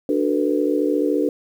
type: chord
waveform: sine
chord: B minor seventh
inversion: first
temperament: just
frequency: 296.3 / 370.4 / 444.5 / 493.9 Hz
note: D4 / F#4 / A4 / B4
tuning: +15 / +2 / +18 / 0 cents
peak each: -20 / -24 / -23 / -24 dBFS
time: 0.09-1.29 s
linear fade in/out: 2 ms
effects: 8-bit